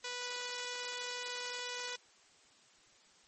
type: tone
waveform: 5% pulse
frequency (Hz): 491.9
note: B4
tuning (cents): -7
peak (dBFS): -27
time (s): 0.04-1.96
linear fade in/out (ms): 5
effects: white hiss -64 dBFS RMS until 3.27 s + MP3 32 kbps